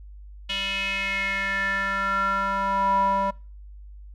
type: tone with band-pass filter sweep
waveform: square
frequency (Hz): 196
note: G3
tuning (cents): 0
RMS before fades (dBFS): -25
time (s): 0.49-3.31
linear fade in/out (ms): 10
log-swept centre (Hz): 3000 to 840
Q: 5.6
effects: noise-tail reverb RT60 0.4 s tail -26 dB re dry + added 50 Hz sine -40 dBFS peak until 4.14 s